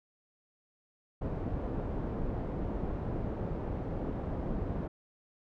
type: low-pass noise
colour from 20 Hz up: pink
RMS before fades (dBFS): -35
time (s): 1.21-4.88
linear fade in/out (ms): 10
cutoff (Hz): 590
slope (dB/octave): 12
effects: none